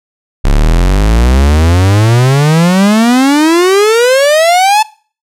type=exponential sweep; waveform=45% pulse; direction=up; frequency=33.3 to 880 Hz; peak=-5 dBFS; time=0.44-4.83 s; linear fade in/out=10 ms; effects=noise-tail reverb RT60 0.4 s tail -21 dB re dry + low-pass 11000 Hz 12 dB/octave